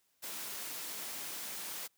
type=high-pass noise; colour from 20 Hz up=white; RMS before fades=-42 dBFS; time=0.22-1.88 s; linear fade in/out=20 ms; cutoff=170 Hz; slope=12 dB/octave; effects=white hiss -75 dBFS RMS until 1.97 s + high-pass 60 Hz 12 dB/octave